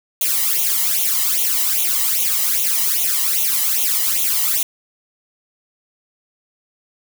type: noise with flanger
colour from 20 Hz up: blue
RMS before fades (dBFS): -18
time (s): 0.21-4.63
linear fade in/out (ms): 2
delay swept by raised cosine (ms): 0.3 to 1.02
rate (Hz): 2.5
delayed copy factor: +0.9
effects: none